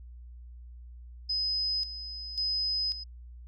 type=tone with tremolo; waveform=sine; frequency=5040 Hz; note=D#8; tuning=21 cents sharp; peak=-27 dBFS; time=1.29-3.04 s; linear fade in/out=10 ms; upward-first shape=square; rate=0.92 Hz; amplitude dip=70%; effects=added 60 Hz sine -44 dBFS peak until 3.47 s